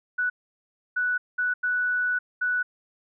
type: tone bursts at uneven times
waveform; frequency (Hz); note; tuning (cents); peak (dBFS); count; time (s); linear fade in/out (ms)
sine; 1480; F#6; 0; -22; 5; 0.18-0.3 / 0.96-1.18 / 1.38-1.54 / 1.63-2.19 / 2.41-2.63; 10
effects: none